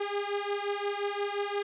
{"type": "beating tone pair", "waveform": "sawtooth", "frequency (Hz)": [403.3, 409], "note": ["G4", "G#4"], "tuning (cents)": [49, -26], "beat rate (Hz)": 5.7, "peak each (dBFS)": [-29, -29], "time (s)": [0, 1.63], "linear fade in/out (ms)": 10, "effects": ["resampled to 8000 Hz"]}